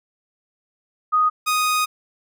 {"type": "tone pair in turn", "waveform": ["sine", "sawtooth"], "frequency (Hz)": [1244.5, 1244.5], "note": ["D#6", "D#6"], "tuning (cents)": [0, 0], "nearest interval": "unison", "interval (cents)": 0, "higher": "neither", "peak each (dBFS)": -14, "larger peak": "neither", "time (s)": [[1.12, 1.3], [1.46, 1.86]], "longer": "second", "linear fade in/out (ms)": 20, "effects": []}